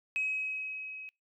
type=tone with level ramp; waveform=sine; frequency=2547 Hz; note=D#7; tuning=40 cents sharp; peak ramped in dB=-27 to -42 dBFS; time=0.16-1.09 s; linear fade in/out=0 ms; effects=noise-tail reverb RT60 0.2 s tail -25 dB re dry + tanh soft clip ceiling -24 dBFS